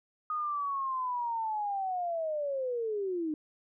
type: linear sweep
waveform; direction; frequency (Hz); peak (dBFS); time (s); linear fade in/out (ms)
sine; down; 1244.5 to 298.1; -30; 0.3-3.34; 2
effects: none